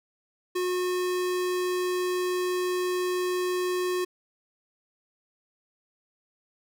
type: tone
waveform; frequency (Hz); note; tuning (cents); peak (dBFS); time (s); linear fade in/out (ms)
square; 362.6; F#4; -35; -26; 0.55-4.05; 10
effects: none